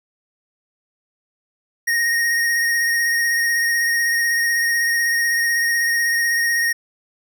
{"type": "tone with vibrato", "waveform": "square", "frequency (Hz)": 1864.7, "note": "A#6", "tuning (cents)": 0, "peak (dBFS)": -17, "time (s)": [1.87, 6.73], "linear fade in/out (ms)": 10, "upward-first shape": "sine", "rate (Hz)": 16, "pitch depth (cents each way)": 19, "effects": []}